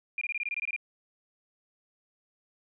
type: tone bursts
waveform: sine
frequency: 2406 Hz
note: D7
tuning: 41 cents sharp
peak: -29 dBFS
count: 11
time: 0.18-0.763 s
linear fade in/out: 2 ms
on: 33 ms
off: 22 ms
effects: none